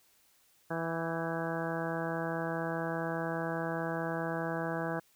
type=harmonic tone with a mistuned harmonic; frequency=164.81 Hz; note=E3; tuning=in tune; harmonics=1 / 2 / 3 / 4 / 5 / 6 / 7 / 8 / 9 / 10; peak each=-38 / -39 / -39 / -39 / -42 / -45 / -46 / -47 / -43 / -44 dBFS; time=0.7-5 s; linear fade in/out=10 ms; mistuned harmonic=9; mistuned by=+41 cents; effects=white hiss -67 dBFS RMS until 5.15 s